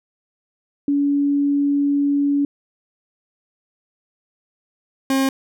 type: tone pair in turn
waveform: sine / 40% pulse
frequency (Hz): 284.4 / 268.4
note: C#4 / C4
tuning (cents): +45 / +44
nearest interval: minor second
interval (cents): 101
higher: first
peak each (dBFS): -15 / -15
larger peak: neither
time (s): 0.88-2.45 / 5.1-5.29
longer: first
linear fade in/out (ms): 2
effects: none